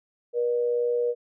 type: tone pair together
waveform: sine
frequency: 480 / 602.5 Hz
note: B4 / D5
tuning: -49 / +44 cents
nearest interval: major third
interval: 393 cents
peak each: -22 / -34 dBFS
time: 0.33-1.15 s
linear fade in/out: 50 ms
effects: none